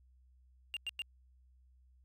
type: tone bursts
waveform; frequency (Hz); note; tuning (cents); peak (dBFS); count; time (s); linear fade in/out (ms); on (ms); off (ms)
triangle; 2794; F7; 0; -34; 3; 0.74-1.019; 0; 27; 99
effects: added 63 Hz sine -62 dBFS peak until 2.04 s